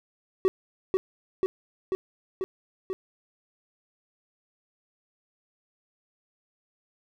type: tone with echo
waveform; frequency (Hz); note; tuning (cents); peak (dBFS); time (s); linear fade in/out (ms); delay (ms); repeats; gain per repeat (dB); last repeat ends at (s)
triangle; 378.2; F#4; +38; -16; 0.45-0.48; 0; 490; 5; -2; 2.93
effects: none